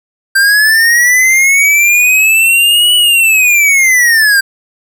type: linear two-way sweep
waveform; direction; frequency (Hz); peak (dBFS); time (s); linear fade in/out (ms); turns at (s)
square; up then down; 1568 to 2960 to 1568; -6; 0.35-4.41; 10; 2.95
effects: none